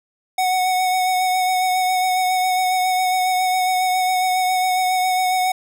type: tone with vibrato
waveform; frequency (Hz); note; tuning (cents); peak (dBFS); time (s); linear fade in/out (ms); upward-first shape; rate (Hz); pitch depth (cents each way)
square; 740; F#5; 0; -17; 0.38-5.52; 5; sine; 7.3; 19
effects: none